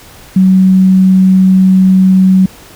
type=tone; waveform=sine; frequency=188 Hz; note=F#3; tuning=28 cents sharp; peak=-3 dBFS; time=0.36-2.46 s; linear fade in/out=5 ms; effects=pink hiss -36 dBFS RMS until 2.75 s